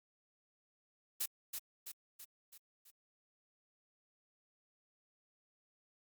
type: noise with echo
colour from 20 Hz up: blue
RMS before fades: -36 dBFS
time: 1.2-1.26 s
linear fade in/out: 10 ms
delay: 330 ms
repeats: 5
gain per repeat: -5 dB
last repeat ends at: 2.91 s
effects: Opus 48 kbps